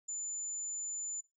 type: tone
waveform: sine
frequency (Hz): 7040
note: A8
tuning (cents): 0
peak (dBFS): -37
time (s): 0.08-1.21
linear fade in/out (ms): 10
effects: noise-tail reverb RT60 0.2 s tail -17 dB re dry